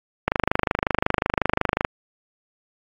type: click train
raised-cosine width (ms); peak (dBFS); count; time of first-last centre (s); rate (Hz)
0.5; -3; 41; 0.28-1.849; 25.5
effects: AAC 48 kbps